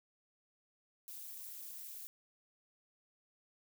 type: noise with amplitude modulation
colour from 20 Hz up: violet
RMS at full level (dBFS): -44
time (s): 1.08-2.07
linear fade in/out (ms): 0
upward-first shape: sine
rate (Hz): 255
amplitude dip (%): 100
effects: none